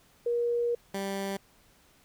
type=tone pair in turn; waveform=sine / 15% pulse; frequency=475.4 / 196.22 Hz; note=A#4 / G3; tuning=+34 / +2 cents; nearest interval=octave + minor third; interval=1532 cents; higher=first; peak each=-25 dBFS; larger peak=neither; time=0.26-0.75 / 0.94-1.37 s; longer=first; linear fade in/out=5 ms; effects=pink hiss -62 dBFS RMS until 2.04 s